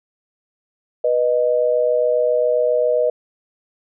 sine tone pair together, 490 / 617.4 Hz, B4 / D#5, -14 / -14 cents, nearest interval major third, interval 400 cents, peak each -17 dBFS, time 1.04-3.1 s, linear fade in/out 5 ms, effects none

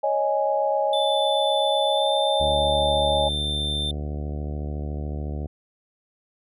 sine chord, C# suspended second, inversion none, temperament equal, 554.4 / 622.3 / 830.6 Hz, C#5 / D#5 / G#5, 0 / 0 / 0 cents, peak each -24 dBFS, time 0.03-3.29 s, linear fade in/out 10 ms
triangle tone with pitch glide, 3520 to 3571 Hz, A7 to A7, 0 to +25 cents, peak -24 dBFS, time 0.93-3.91 s, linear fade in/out 2 ms, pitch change +25 cents, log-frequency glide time 1.88-2.09 s
harmonic tone, 73.9 Hz, D2, 11 cents sharp, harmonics 1 / 2 / 3 / 4 / 5 / 6 / 7 / 8 / 9 / 10, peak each -28 / -34 / -38 / -40 / -42 / -44 / -45 / -46 / -47 / -48 dBFS, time 2.4-5.47 s, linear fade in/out 5 ms
effects none

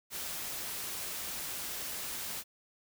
white noise, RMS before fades -39 dBFS, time 0.1-2.44 s, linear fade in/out 50 ms, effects none

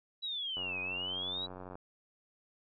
sine exponential two-way sweep, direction down then up, 3951 to 2470 to 3951 Hz, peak -35 dBFS, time 0.22-1.47 s, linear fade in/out 20 ms, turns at 0.8 s
click train, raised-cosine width 1 ms, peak -32 dBFS, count 110, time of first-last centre 0.57-1.755 s, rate 92 Hz
effects none

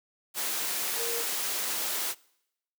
sine tone in noise, 466.2 Hz, A#4, in tune, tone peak -34 dBFS, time 0.96-1.25 s, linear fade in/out 50 ms, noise white, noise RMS -31 dBFS, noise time 0.34-2.15 s, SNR -6 dB, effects noise-tail reverb RT60 0.8 s tail -24 dB re dry + high-pass 300 Hz 12 dB/octave

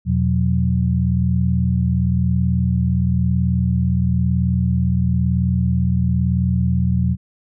sine tone cluster, 83.2 / 124.2 / 182.1 Hz, E2 / B2 / F#3, +17 / +10 / -27 cents, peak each -19 dBFS, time 0.05-7.17 s, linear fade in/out 50 ms, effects none

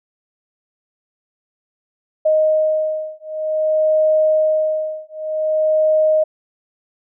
sine beating tone pair, 622.3 / 622.83 Hz, D#5 / D#5, 0 / +2 cents, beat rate 0.53 Hz, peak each -17 dBFS, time 2.25-6.24 s, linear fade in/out 10 ms, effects none

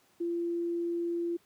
sine tone, 342 Hz, F4, 36 cents flat, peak -29 dBFS, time 0.2-1.37 s, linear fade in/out 10 ms, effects pink hiss -66 dBFS RMS until 1.45 s + high-pass 150 Hz 12 dB/octave

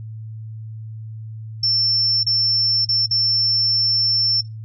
sine tone with dropouts, 5380 Hz, E8, 34 cents sharp, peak -15 dBFS, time 1.63-4.41 s, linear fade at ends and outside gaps 5 ms, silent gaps 2.233-2.265 / 2.85-2.888 / 3.062-3.109 s, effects noise-tail reverb RT60 0.2 s tail -21 dB re dry + added 110 Hz sine -30 dBFS peak until 4.64 s

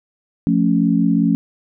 sine chord, F augmented, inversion none, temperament equal, 174.61 / 220 / 277.2 Hz, F3 / A3 / C#4, 0 / 0 / 0 cents, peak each -17 dBFS, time 0.47-1.35 s, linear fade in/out 0 ms, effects none

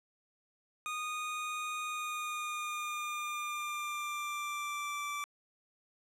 25% pulse tone with pitch glide, 1234 to 1166.1 Hz, D#6 to D6, -15 to -13 cents, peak -32 dBFS, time 0.86-5.24 s, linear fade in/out 0 ms, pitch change -98 cents, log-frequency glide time 1.84-5.1 s, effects low-pass 12000 Hz 12 dB/octave

